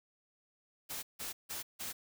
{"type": "noise bursts", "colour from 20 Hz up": "white", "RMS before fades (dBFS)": -41, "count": 4, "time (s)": [0.89, 1.93], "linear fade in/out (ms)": 20, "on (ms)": 140, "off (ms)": 160, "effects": []}